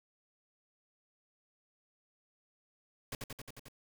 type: noise with echo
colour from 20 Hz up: pink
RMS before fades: -40 dBFS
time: 3.12-3.15 s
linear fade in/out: 2 ms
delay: 89 ms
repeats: 6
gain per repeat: -2 dB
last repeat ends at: 3.684 s
effects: none